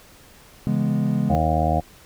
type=chord; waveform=triangle; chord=C# minor seventh; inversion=none; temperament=equal with one note detuned; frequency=138.59 / 166.73 / 207.7 / 246.9 Hz; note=C#3 / E3 / G#3 / B3; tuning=0 / +20 / 0 / 0 cents; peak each=-22 / -24 / -20 / -26 dBFS; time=0.67-1.35 s; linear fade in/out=0 ms
type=harmonic tone; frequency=79 Hz; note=D#2; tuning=27 cents sharp; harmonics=1 / 2 / 3 / 4 / 6 / 7 / 8 / 9 / 10; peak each=-23 / -25 / -29 / -30 / -34 / -28 / -30 / -22 / -30 dBFS; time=1.29-1.81 s; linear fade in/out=20 ms
effects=pink hiss -49 dBFS RMS until 2.05 s